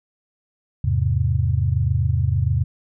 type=chord; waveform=sine; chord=E augmented; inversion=none; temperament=equal; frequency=82.41 / 103.83 / 130.81 Hz; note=E2 / G#2 / B#2; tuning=0 / 0 / 0 cents; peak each=-21 dBFS; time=0.84-2.64 s; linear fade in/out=5 ms; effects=none